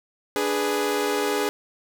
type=chord; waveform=sawtooth; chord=G# diminished; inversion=second; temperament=equal; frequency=293.7 / 415.3 / 493.9 Hz; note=D4 / G#4 / B4; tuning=0 / 0 / 0 cents; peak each=-25 / -20 / -25 dBFS; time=0.36-1.49 s; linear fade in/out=0 ms; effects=none